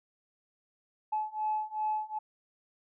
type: beating tone pair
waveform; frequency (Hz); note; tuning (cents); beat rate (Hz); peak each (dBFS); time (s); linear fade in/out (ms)
sine; 857 / 859.6; A5 / A5; -46 / -41; 2.6; -33 / -32; 1.12-2.19; 10
effects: tanh soft clip ceiling -22 dBFS